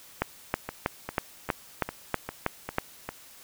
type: two click trains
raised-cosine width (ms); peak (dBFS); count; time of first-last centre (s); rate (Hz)
0.5; -9 / -17; 9 / 7; 0.22-2.784 / 0.69-3.09; 3.12 / 2.5
effects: white hiss -51 dBFS RMS until 3.43 s